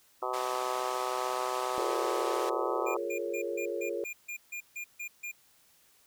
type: harmonic tone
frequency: 126.8 Hz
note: B2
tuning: 46 cents sharp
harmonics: 3 / 4 / 5 / 6 / 7 / 8 / 9 / 10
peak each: -39 / -39 / -39 / -39 / -39 / -39 / -39 / -39 dBFS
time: 0.22-2.97 s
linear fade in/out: 5 ms
type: band-pass noise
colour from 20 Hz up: pink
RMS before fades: -42 dBFS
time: 0.33-2.5 s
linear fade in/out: 10 ms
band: 670 to 9300 Hz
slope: 12 dB/octave
type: chord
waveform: sine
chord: Bb minor seventh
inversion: second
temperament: equal with one note detuned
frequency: 349.2 / 415.3 / 463.2 / 554.4 Hz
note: F4 / Ab4 / Bb4 / Db5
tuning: 0 / 0 / -11 / 0 cents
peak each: -37 dBFS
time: 1.78-4.04 s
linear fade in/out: 0 ms
type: tone bursts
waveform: square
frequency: 2413 Hz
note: D7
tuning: 46 cents sharp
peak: -37 dBFS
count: 11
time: 2.86-5.317 s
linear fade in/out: 10 ms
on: 87 ms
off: 150 ms
effects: white hiss -64 dBFS RMS until 6.06 s